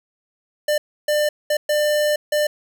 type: tone bursts at uneven times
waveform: square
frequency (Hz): 597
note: D5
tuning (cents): +28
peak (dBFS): -17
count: 5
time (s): 0.68-0.78 / 1.08-1.29 / 1.5-1.57 / 1.69-2.16 / 2.32-2.47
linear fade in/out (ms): 5
effects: none